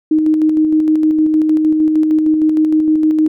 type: tone with tremolo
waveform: sine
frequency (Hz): 311.1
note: D#4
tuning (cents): 0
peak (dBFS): -8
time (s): 0.11-3.28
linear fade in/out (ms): 5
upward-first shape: square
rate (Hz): 6.5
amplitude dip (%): 30
effects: none